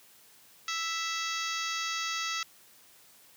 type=harmonic tone with a mistuned harmonic; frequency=660 Hz; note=E5; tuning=2 cents sharp; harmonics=2 / 3 / 4 / 5 / 6 / 7 / 8 / 9 / 10; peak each=-36 / -38 / -39 / -40 / -41 / -41 / -42 / -43 / -43 dBFS; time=0.68-2.43 s; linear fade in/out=2 ms; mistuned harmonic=6; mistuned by=-47 cents; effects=white hiss -58 dBFS RMS until 3.36 s + high-pass 80 Hz 12 dB/octave